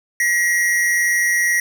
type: tone pair together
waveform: square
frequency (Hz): 1909 / 2091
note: A#6 / C7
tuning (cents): +41 / -2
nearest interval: major second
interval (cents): 157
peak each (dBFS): -16 / -25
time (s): 0.2-1.6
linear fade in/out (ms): 2
effects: 8-bit